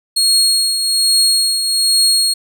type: tone with tremolo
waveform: 30% pulse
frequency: 4290 Hz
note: C8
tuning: 42 cents sharp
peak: -6 dBFS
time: 0.16-2.34 s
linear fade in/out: 10 ms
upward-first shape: triangle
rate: 1.2 Hz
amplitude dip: 55%
effects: none